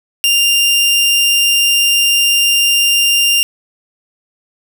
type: tone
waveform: sawtooth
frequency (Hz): 2794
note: F7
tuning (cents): 0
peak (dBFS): -6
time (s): 0.24-3.43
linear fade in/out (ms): 0
effects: none